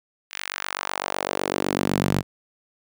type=tone with high-pass filter sweep; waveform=sawtooth; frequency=47.98 Hz; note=G1; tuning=36 cents flat; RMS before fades=-26 dBFS; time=0.3-2.23 s; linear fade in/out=50 ms; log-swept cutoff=2300 to 130 Hz; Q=1.4; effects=none